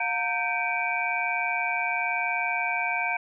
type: tone cluster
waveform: sine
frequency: 714 / 916 / 1559 / 2308 / 2449 Hz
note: F5 / A#5 / G6 / D7 / D#7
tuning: +38 / -31 / -10 / -31 / -28 cents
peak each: -31 / -32 / -33 / -28 / -33 dBFS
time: 0-3.17 s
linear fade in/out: 5 ms
effects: none